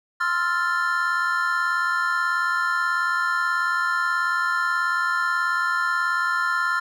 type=chord; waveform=triangle; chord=F major seventh; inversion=second; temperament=equal; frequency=1046.5 / 1318.5 / 1396.9 / 1760 Hz; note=C6 / E6 / F6 / A6; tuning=0 / 0 / 0 / 0 cents; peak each=-26 / -27 / -21 / -26 dBFS; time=0.2-6.8 s; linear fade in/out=10 ms; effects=none